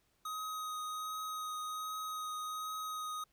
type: tone with vibrato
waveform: square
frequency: 1256 Hz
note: D#6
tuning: 16 cents sharp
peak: -39 dBFS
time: 0.25-3.24 s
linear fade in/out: 5 ms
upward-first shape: triangle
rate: 1.3 Hz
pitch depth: 14 cents each way
effects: pink hiss -75 dBFS RMS until 3.32 s